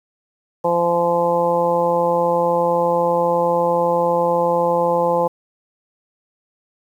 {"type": "harmonic tone", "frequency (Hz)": 171.9, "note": "F3", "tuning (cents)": -27, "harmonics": [1, 2, 3, 4, 5, 6], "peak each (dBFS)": [-27, -27, -17, -28, -20, -25], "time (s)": [0.64, 5.28], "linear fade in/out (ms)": 10, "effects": ["8-bit"]}